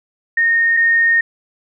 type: tone pair in turn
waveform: sine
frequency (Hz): 1844 / 1844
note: A#6 / A#6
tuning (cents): -19 / -19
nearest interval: unison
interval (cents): 0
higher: neither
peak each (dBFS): -11 / -10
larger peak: second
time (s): 0.37-0.77 / 0.77-1.21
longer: second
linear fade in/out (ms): 5
effects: none